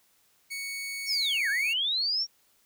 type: tone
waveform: sawtooth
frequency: 2224 Hz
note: C#7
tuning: 5 cents sharp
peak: -30 dBFS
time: 0.5-1.74 s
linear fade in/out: 20 ms
type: linear two-way sweep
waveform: sine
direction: down then up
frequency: 5660 to 1548 to 5660 Hz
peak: -25 dBFS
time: 1.06-2.27 s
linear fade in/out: 50 ms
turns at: 1.49 s
effects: white hiss -66 dBFS RMS until 2.65 s